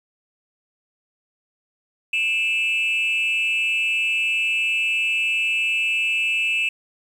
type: tone with frequency modulation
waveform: sine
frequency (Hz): 2637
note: E7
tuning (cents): 0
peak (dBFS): -17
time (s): 2.13-6.69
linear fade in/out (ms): 5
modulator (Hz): 235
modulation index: 0.6
effects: tanh soft clip ceiling -16 dBFS + 8-bit